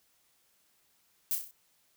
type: noise with echo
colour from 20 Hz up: violet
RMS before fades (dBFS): -30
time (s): 1.31-1.35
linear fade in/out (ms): 0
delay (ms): 32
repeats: 5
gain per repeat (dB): -5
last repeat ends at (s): 1.51
effects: white hiss -70 dBFS RMS until 1.96 s